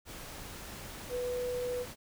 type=tone in noise; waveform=sine; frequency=493.9 Hz; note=B4; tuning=in tune; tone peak=-32 dBFS; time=1.09-1.86 s; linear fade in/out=50 ms; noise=pink; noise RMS=-45 dBFS; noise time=0.05-1.96 s; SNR=+10 dB; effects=none